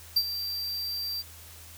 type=tone with ADSR envelope; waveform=square; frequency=4699 Hz; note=D8; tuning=in tune; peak=-19 dBFS; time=0.16-1.23 s; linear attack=8 ms; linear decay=57 ms; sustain=-12 dB; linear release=30 ms; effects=added 82 Hz sine -50 dBFS peak until 1.77 s + white hiss -49 dBFS RMS until 1.77 s